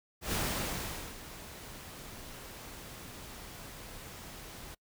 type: noise with ADSR envelope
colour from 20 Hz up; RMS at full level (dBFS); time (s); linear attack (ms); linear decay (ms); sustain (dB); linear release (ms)
pink; -32; 0.21-4.75; 120; 820; -15; 11
effects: noise-tail reverb RT60 0.1 s tail -26 dB re dry